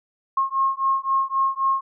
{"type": "beating tone pair", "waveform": "sine", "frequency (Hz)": [1076, 1079.8], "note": ["C6", "C#6"], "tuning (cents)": [48, -46], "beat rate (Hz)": 3.8, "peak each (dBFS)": -22, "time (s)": [0.37, 1.81], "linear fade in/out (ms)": 5, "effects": []}